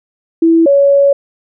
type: tone pair in turn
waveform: sine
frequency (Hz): 329.6 / 560.6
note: E4 / C#5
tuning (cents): 0 / +19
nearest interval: major sixth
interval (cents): 919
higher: second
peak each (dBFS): -5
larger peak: neither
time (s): 0.42-0.66 / 0.66-1.13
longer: second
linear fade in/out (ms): 5
effects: none